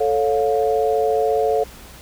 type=chord; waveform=sine; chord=A augmented; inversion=none; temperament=equal with one note detuned; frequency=440 / 554.4 / 708.2 Hz; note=A4 / C#5 / E#5; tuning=0 / 0 / +24 cents; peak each=-18 / -22 / -21 dBFS; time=0-1.64 s; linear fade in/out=10 ms; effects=added 60 Hz sine -44 dBFS peak until 2.01 s + pink hiss -42 dBFS RMS until 2.01 s